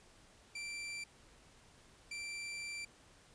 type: tone bursts at uneven times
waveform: sawtooth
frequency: 2349 Hz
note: D7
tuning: in tune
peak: -38 dBFS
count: 2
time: 0.55-1.04 / 2.11-2.85 s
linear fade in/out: 5 ms
effects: pink hiss -63 dBFS RMS until 3.34 s + resampled to 22050 Hz